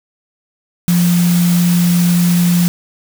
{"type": "tone in noise", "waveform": "sine", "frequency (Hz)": 174.6, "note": "F3", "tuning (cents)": 0, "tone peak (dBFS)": -9, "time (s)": [0.88, 2.68], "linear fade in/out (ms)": 0, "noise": "white", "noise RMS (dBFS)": -23, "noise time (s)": [0.88, 2.68], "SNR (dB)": 11, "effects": []}